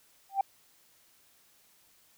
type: tone with exponential growth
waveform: sine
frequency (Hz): 784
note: G5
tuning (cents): 0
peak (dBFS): -19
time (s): 0.29-0.41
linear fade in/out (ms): 5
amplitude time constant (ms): 24
effects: tanh soft clip ceiling -17 dBFS + white hiss -64 dBFS RMS until 2.17 s